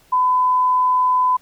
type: tone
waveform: sine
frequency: 1007 Hz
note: B5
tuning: 33 cents sharp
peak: -13 dBFS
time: 0.12-1.37 s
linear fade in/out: 10 ms
effects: pink hiss -54 dBFS RMS until 1.41 s